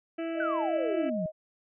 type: harmonic tone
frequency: 329.6 Hz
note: E4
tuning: in tune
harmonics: 1 / 2 / 4 / 5 / 6 / 7 / 8 / 9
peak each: -32 / -36 / -47 / -49 / -52 / -49 / -51 / -53 dBFS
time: 0.18-1.1 s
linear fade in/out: 10 ms
type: tone with pitch glide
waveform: sine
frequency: 620 to 625.4 Hz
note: D#5 to D#5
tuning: -6 to +9 cents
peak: -31 dBFS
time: 0.34-1.32 s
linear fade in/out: 50 ms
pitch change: +15 cents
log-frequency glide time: 0.86-0.92 s
type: exponential sweep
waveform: sine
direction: down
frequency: 1568 to 164.81 Hz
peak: -30 dBFS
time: 0.4-1.26 s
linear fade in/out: 2 ms
effects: none